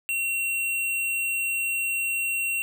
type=tone; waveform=square; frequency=2734 Hz; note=F7; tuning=37 cents flat; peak=-25 dBFS; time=0.09-2.62 s; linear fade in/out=0 ms; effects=none